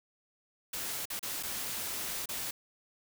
white noise with dropouts, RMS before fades -37 dBFS, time 0.73-2.51 s, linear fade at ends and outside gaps 5 ms, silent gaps 1.055-1.101 / 1.194-1.228 / 1.428-1.432 / 2.258-2.289 s, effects none

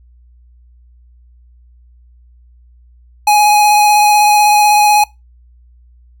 square tone with vibrato, 836 Hz, G#5, 11 cents sharp, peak -7 dBFS, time 3.27-5.04 s, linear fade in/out 5 ms, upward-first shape sine, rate 16 Hz, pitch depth 14 cents each way, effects noise-tail reverb RT60 0.2 s tail -22 dB re dry + added 60 Hz sine -42 dBFS peak until 6.2 s

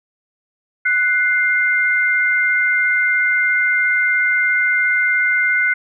sine tone pair together, 1484 / 2099 Hz, F#6 / C7, +5 / +5 cents, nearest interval tritone, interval 600 cents, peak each -16 dBFS, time 0.85-5.74 s, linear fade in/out 10 ms, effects none

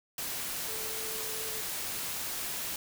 sine tone in noise, 440 Hz, A4, in tune, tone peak -44 dBFS, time 0.68-1.61 s, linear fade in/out 2 ms, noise white, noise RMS -36 dBFS, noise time 0.18-2.76 s, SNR -11 dB, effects none

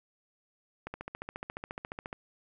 click train, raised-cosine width 0.5 ms, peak -23 dBFS, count 19, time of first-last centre 0.87-2.129 s, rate 14.3 Hz, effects none

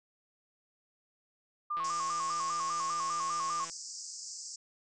sine tone with vibrato, 1143 Hz, D6, 47 cents flat, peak -31 dBFS, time 1.7-3.65 s, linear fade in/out 10 ms, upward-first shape square, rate 5 Hz, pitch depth 81 cents each way
click train, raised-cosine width 0.3 ms, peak -31 dBFS, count 321, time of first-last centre 1.77-3.698 s, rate 166 Hz
pink band-pass noise, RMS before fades -44 dBFS, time 1.84-4.56 s, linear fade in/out 5 ms, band 4800 to 8000 Hz, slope 96 dB/octave
effects none

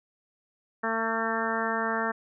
harmonic tone, 225.2 Hz, A3, 40 cents sharp, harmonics 1 / 2 / 3 / 4 / 5 / 6 / 7 / 8, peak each -34 / -34 / -34 / -34 / -34 / -34 / -34 / -34 dBFS, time 0.83-2.12 s, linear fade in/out 10 ms, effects none

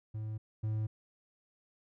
triangle tone pair in turn, 108.5 / 108.5 Hz, A2 / A2, -24 / -24 cents, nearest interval unison, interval 0 cents, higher neither, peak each -34 / -29 dBFS, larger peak second, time 0.14-0.38 / 0.63-0.87 s, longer neither, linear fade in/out 10 ms, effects none

